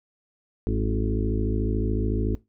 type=harmonic tone with a mistuned harmonic; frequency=53.8 Hz; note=A1; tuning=38 cents flat; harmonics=1 / 2 / 4 / 5 / 6 / 7 / 8; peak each=-25 / -28 / -31 / -32 / -33 / -33 / -34 dBFS; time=0.67-2.35 s; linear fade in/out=0 ms; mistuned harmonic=7; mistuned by=-26 cents; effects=noise-tail reverb RT60 0.2 s tail -19 dB re dry